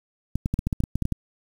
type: clicks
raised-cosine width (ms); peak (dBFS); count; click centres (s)
5; -11; 12; 0.356 / 0.459 / 0.54 / 0.591 / 0.67 / 0.728 / 0.804 / 0.838 / 0.956 / 1.023 / 1.054 / 1.123
effects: 7-bit